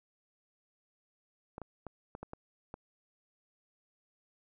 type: clicks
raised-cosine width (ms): 1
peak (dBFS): -28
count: 7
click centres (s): 1.581 / 1.617 / 1.867 / 2.151 / 2.23 / 2.334 / 2.741
effects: none